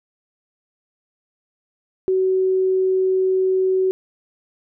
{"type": "tone", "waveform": "sine", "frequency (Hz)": 376.1, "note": "F#4", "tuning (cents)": 28, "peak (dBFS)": -15, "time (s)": [2.08, 3.91], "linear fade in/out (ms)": 0, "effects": []}